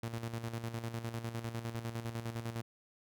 sawtooth tone with tremolo, 115.6 Hz, A#2, 14 cents flat, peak -32 dBFS, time 0.03-2.62 s, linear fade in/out 5 ms, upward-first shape square, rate 9.9 Hz, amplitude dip 60%, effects none

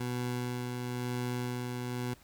20% pulse tone with tremolo, 123.47 Hz, B2, in tune, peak -27 dBFS, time 0-2.14 s, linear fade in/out 5 ms, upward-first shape sine, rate 1 Hz, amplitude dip 30%, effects pink hiss -60 dBFS RMS until 2.23 s

